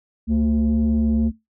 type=tone pair together; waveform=sine; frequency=70.7 / 224.5 Hz; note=C#2 / A3; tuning=+35 / +35 cents; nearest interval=octave + minor sixth; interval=2000 cents; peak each=-19 / -15 dBFS; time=0.27-1.32 s; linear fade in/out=50 ms; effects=noise-tail reverb RT60 0.2 s tail -22 dB re dry + tanh soft clip ceiling -13 dBFS